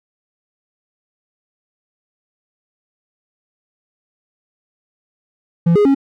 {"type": "tone with pitch steps", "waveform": "triangle", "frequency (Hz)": [169.1, 414.3, 274.8], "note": ["E3", "G#4", "C#4"], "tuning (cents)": [44, -4, -15], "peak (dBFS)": -7, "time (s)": [5.66, 5.948], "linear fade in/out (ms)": 10, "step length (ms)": 96, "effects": []}